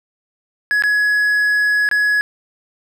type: tone with dropouts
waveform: triangle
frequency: 1682 Hz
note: G#6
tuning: 22 cents sharp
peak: -11 dBFS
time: 0.71-2.21 s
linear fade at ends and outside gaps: 0 ms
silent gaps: 0.823-0.837 / 1.889-1.913 s
effects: none